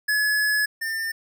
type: tone pair in turn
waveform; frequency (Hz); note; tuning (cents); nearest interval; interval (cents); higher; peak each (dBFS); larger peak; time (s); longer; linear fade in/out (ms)
square; 1701 / 1798.7; G#6 / A6; +41 / +38; minor second; 97; second; -20 / -26; first; 0.08-0.66 / 0.81-1.12; first; 10
effects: none